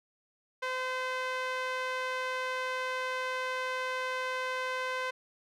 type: tone with band-pass filter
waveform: sawtooth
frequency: 513 Hz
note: C5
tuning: 34 cents flat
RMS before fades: -34 dBFS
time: 0.62-5.11 s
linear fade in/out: 10 ms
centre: 1600 Hz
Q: 0.97
effects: none